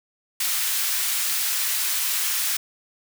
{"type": "high-pass noise", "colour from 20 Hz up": "white", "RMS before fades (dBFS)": -24, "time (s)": [0.4, 2.57], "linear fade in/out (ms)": 5, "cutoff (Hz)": 1400, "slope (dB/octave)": 12, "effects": []}